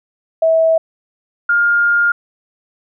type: tone pair in turn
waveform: sine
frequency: 649 / 1411.4 Hz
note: E5 / F6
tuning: -27 / +18 cents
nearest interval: octave + minor second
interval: 1345 cents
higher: second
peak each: -9 / -10 dBFS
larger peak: first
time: 0.42-0.78 / 1.49-2.12 s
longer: second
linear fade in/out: 5 ms
effects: none